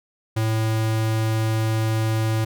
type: tone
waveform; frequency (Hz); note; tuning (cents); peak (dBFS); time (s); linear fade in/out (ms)
square; 110.7; A2; +11; -20; 0.36-2.45; 10
effects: none